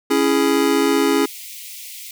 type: chord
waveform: square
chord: C# minor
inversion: none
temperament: just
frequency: 277.2 / 332.6 / 415.8 Hz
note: C#4 / E4 / G#4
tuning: 0 / +16 / +2 cents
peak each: -19 / -21 / -19 dBFS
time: 0.1-1.26 s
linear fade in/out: 10 ms
type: high-pass noise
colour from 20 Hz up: white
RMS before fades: -35 dBFS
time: 1.24-2.11 s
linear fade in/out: 2 ms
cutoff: 2000 Hz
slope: 96 dB/octave
effects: none